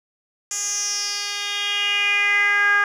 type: tone with band-pass filter sweep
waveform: 10% pulse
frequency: 407.7 Hz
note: G#4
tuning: 32 cents flat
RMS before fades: -21 dBFS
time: 0.51-2.84 s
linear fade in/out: 2 ms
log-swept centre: 7300 to 1500 Hz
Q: 5
effects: none